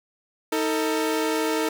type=tone pair together; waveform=sawtooth; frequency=316.2 / 448.4 Hz; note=D#4 / A4; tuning=+28 / +33 cents; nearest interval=tritone; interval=605 cents; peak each=-21 dBFS; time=0.52-1.69 s; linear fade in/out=5 ms; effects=none